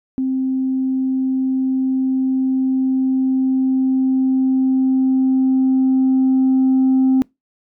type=tone with level ramp; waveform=sine; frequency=262.2 Hz; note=C4; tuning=4 cents sharp; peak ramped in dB=-16 to -9 dBFS; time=0.18-7.22 s; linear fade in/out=0 ms; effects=noise-tail reverb RT60 0.2 s tail -26 dB re dry + tanh soft clip ceiling -9 dBFS